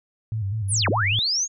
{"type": "tone with vibrato", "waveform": "sine", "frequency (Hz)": 103.83, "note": "G#2", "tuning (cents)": 0, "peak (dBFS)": -23, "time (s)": [0.32, 1.19], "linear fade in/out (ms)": 0, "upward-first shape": "square", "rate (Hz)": 5, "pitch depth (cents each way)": 100}
{"type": "linear two-way sweep", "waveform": "sine", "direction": "down then up", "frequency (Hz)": [11090, 130, 6780], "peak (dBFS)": -20, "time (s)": [0.68, 1.48], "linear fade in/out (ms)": 50, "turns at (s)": 0.89}
{"effects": []}